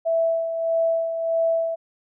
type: tone with tremolo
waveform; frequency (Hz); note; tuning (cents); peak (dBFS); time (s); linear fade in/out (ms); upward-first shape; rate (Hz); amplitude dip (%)
sine; 659.3; E5; 0; -17; 0.05-1.76; 20; sine; 1.6; 55
effects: none